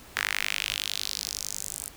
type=tone with high-pass filter sweep; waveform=sawtooth; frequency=50.9 Hz; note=G#1; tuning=34 cents flat; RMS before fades=-32 dBFS; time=0.16-1.89 s; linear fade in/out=5 ms; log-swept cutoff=1700 to 9200 Hz; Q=2.5; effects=pink hiss -49 dBFS RMS until 1.96 s